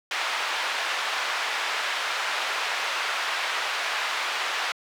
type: band-pass noise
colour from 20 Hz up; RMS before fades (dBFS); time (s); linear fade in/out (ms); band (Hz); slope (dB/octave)
pink; -28; 0.11-4.72; 2; 1000 to 3500; 12
effects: high-pass 400 Hz 12 dB/octave